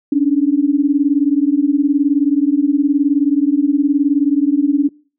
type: beating tone pair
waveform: sine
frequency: 277.2 / 296.2 Hz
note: C#4 / D4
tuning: 0 / +15 cents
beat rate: 19 Hz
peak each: -14 dBFS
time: 0.12-4.89 s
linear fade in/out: 5 ms
effects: noise-tail reverb RT60 0.4 s tail -23 dB re dry